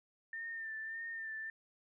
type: tone with vibrato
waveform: sine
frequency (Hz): 1799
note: A6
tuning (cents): +38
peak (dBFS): -40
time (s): 0.33-1.5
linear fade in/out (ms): 2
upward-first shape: sine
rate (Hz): 1.7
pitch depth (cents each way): 36
effects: none